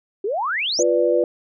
sine exponential sweep, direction up, 370 to 7100 Hz, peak -20 dBFS, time 0.24-0.83 s, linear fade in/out 5 ms
sine chord, B diminished, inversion second, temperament equal, 349.2 / 493.9 / 587.3 Hz, F4 / B4 / D5, 0 / 0 / 0 cents, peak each -20 / -18 / -20 dBFS, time 0.79-1.24 s, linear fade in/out 2 ms
effects none

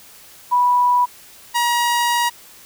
sine / sawtooth tone pair in turn, 982 / 953.5 Hz, B5 / A#5, -10 / +39 cents, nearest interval minor second, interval 51 cents, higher first, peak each -12 dBFS, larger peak neither, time 0.51-1.06 / 1.54-2.3 s, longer second, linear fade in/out 20 ms, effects white hiss -44 dBFS RMS until 2.65 s

